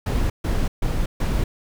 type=noise bursts; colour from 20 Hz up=brown; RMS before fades=-21 dBFS; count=4; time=0.06-1.44 s; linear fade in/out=5 ms; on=240 ms; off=140 ms; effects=none